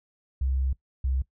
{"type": "tone pair in turn", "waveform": "sine", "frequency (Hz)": [66, 65.58], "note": ["C2", "C2"], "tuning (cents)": [16, 5], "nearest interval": "unison", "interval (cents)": 11, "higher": "first", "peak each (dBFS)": -23, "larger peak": "neither", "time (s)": [[0.41, 0.73], [1.04, 1.22]], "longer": "first", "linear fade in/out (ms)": 5, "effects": ["noise-tail reverb RT60 0.1 s tail -19 dB re dry"]}